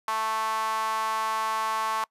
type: tone with high-pass filter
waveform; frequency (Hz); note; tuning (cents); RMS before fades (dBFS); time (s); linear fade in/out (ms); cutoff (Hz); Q
sawtooth; 220; A3; 0; -28; 0.08-2.04; 0; 1000; 7.6
effects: noise-tail reverb RT60 0.1 s tail -24 dB re dry + resampled to 32000 Hz